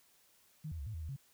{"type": "tone with pitch steps", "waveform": "sine", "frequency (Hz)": [154.1, 82.3, 69.7, 108.8, 81, 77.6, 136.6], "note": ["D#3", "E2", "C#2", "A2", "E2", "D#2", "C#3"], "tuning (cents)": [-16, -2, 10, -19, -30, -4, -25], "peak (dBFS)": -39, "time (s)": [0.64, 1.165], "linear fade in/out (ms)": 10, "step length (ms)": 75, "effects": ["white hiss -68 dBFS RMS until 1.33 s"]}